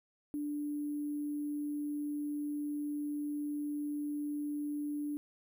sine tone with sample-and-hold, 293.7 Hz, D4, in tune, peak -34 dBFS, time 0.34-5.17 s, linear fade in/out 0 ms, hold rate 11025 Hz, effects none

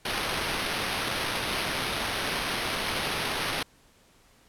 violet noise with sample-and-hold, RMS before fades -30 dBFS, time 0.05-3.63 s, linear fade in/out 5 ms, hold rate 7350 Hz, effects pink hiss -60 dBFS RMS until 4.48 s + low-pass 12000 Hz 12 dB/octave

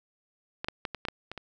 clicks, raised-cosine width 0.3 ms, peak -17 / -14 / -15 / -19 / -16 / -14 / -22 / -23 dBFS, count 8, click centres 0.645 / 0.685 / 0.852 / 0.947 / 1.052 / 1.085 / 1.316 / 1.377 s, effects none

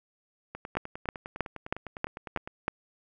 two click trains, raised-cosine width 0.5 ms, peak -12 / -23 dBFS, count 7 / 20, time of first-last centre 0.77-2.681 / 0.55-2.475 s, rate 3.14 / 9.87 Hz, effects none

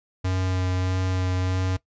square tone with vibrato, 92.5 Hz, F#2, in tune, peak -23 dBFS, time 0.24-1.77 s, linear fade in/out 10 ms, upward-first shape sine, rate 1.6 Hz, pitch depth 11 cents each way, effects noise-tail reverb RT60 0.1 s tail -18 dB re dry + resampled to 16000 Hz

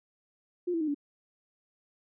sine tone with pitch steps, 354.6 / 330.9 / 308.7 / 288 Hz, F4 / E4 / D#4 / D4, +26 / +7 / -14 / -34 cents, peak -27 dBFS, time 0.67-0.946 s, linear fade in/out 10 ms, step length 69 ms, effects none

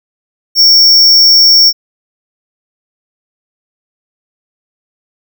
square tone, 5480 Hz, F8, 34 cents flat, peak -3 dBFS, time 0.55-1.73 s, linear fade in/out 50 ms, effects none

